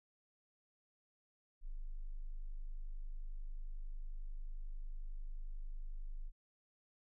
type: tone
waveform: sine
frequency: 25.57 Hz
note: G#0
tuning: 26 cents flat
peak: -40 dBFS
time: 1.61-6.32 s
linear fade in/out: 50 ms
effects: none